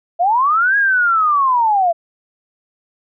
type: linear two-way sweep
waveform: sine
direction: up then down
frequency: 659.3 to 1661.2 to 659.3 Hz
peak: -11 dBFS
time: 0.19-1.93 s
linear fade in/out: 20 ms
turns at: 0.77 s
effects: none